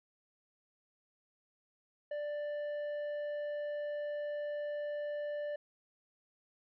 sine tone with tanh clipping, 589 Hz, D5, 5 cents sharp, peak -37 dBFS, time 2.11-5.56 s, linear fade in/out 5 ms, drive 7 dB, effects none

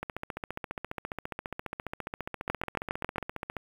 two click trains, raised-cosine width 0.5 ms, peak -13 / -19 dBFS, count 6 / 53, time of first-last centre 2.5-3.182 / 0.03-3.567 s, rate 7.33 / 14.7 Hz, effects 7-bit

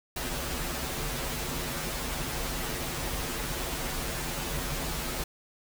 pink noise with comb filter, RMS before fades -33 dBFS, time 0.16-5.24 s, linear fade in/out 5 ms, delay 9.9 ms, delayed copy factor -1, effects none

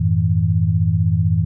sine tone cluster, 91.3 / 107.1 / 160.7 Hz, F#2 / A2 / E3, -23 / -46 / -44 cents, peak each -18 dBFS, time 0-1.45 s, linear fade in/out 10 ms, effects none

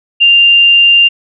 sine tone, 2791 Hz, F7, 2 cents flat, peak -3 dBFS, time 0.2-1.09 s, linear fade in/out 20 ms, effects none

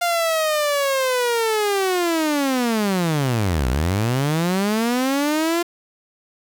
sawtooth linear two-way sweep, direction down then up, 702 to 58.9 to 348.4 Hz, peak -14 dBFS, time 0.01-5.63 s, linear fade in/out 10 ms, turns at 3.68 s, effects 7-bit

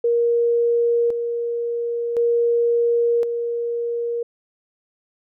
sine tone with tremolo, 471 Hz, A#4, 18 cents sharp, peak -15 dBFS, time 0.04-4.23 s, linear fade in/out 5 ms, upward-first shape square, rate 0.47 Hz, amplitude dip 50%, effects none

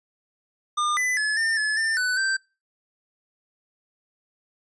square tone with pitch steps, 1208 / 2002 / 1712 / 1805 / 1716 / 1793 / 1496 / 1562 Hz, D6 / B6 / A6 / A6 / A6 / A6 / F#6 / G6, +48 / +23 / -48 / +44 / -44 / +32 / +19 / -7 cents, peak -22 dBFS, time 0.77-2.37 s, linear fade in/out 10 ms, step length 200 ms, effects noise-tail reverb RT60 0.3 s tail -25 dB re dry + resampled to 22050 Hz

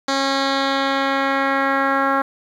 10% pulse tone with low-pass filter sweep, 272.7 Hz, C#4, 28 cents flat, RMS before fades -19 dBFS, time 0.08-2.22 s, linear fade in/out 5 ms, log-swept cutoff 5300 to 1400 Hz, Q 1.9, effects 8-bit

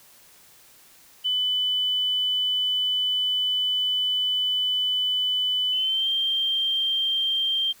sine tone with pitch glide, 3000 to 3166 Hz, F#7 to G7, +23 to +17 cents, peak -21 dBFS, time 1.24-7.73 s, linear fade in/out 20 ms, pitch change +94 cents, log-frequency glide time 5.71-6.08 s, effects white hiss -53 dBFS RMS until 7.8 s

